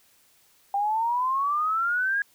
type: exponential sweep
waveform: sine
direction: up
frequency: 791 to 1661.2 Hz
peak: -22 dBFS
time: 0.74-2.22 s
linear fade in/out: 2 ms
effects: white hiss -61 dBFS RMS until 2.34 s